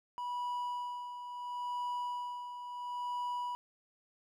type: tone with tremolo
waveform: triangle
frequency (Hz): 978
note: B5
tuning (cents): -17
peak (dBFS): -32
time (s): 0.18-3.55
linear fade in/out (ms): 0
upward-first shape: sine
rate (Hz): 0.73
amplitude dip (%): 60
effects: none